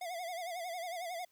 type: tone with vibrato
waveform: square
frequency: 698.5 Hz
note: F5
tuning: in tune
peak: -39 dBFS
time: 0.01-1.25 s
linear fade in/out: 5 ms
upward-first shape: sine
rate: 11 Hz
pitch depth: 100 cents each way
effects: white hiss -73 dBFS RMS until 1.31 s